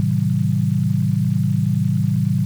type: chord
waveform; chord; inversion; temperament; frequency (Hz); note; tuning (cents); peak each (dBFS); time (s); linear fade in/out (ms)
sine; A diminished seventh; none; just; 110 / 132 / 158.4 / 190.08; A2 / C3 / Eb3 / Gb3; 0 / +16 / +31 / +47; -21; 0-2.45; 0
effects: 7-bit